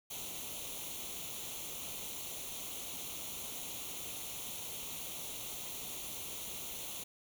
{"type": "noise with comb filter", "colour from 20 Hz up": "white", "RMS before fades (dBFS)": -43, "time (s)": [0.1, 7.04], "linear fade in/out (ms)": 10, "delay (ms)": 0.3, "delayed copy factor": 0.75, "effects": []}